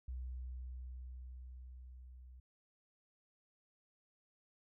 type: tone with level ramp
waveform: sine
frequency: 62.9 Hz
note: B1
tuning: 32 cents sharp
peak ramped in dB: -40 to -53 dBFS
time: 0.08-2.4 s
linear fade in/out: 5 ms
effects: none